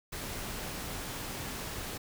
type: noise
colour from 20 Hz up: pink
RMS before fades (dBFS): -39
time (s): 0.12-1.98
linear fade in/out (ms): 10
effects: none